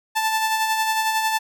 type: tone with tremolo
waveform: sawtooth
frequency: 880 Hz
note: A5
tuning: in tune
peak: -14 dBFS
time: 0.15-1.39 s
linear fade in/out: 20 ms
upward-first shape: sine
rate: 11 Hz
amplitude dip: 40%
effects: none